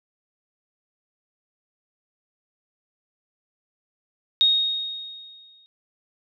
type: tone with exponential decay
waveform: sine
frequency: 3732 Hz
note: A#7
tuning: 1 cent sharp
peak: -13 dBFS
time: 4.41-5.66 s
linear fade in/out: 0 ms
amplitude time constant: 270 ms
effects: none